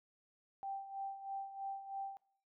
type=tone with tremolo; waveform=sine; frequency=784 Hz; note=G5; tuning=in tune; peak=-38 dBFS; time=0.63-2.17 s; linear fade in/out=0 ms; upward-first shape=sine; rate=3.1 Hz; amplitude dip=70%; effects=noise-tail reverb RT60 0.6 s tail -22 dB re dry